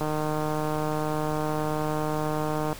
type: click train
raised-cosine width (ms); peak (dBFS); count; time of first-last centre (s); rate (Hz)
1; -15; 417; 0.01-2.729; 153
effects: pink hiss -42 dBFS RMS until 2.79 s